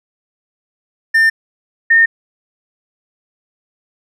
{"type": "tone pair in turn", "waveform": ["triangle", "sine"], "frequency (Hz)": [1800, 1826.2], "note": ["A6", "A#6"], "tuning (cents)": [39, -36], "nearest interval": "unison", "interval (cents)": 25, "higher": "second", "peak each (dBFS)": -6, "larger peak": "neither", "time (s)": [[1.14, 1.3], [1.9, 2.06]], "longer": "neither", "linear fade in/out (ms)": 10, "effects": []}